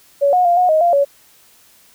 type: tone with pitch steps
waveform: sine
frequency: 564 / 725 / 696 / 725 / 627 / 693 / 563 Hz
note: C#5 / F#5 / F5 / F#5 / D#5 / F5 / C#5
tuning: +30 / -35 / -6 / -35 / +13 / -14 / +27 cents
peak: -10 dBFS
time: 0.21-1.05 s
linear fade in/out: 20 ms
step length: 120 ms
effects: white hiss -50 dBFS RMS until 1.94 s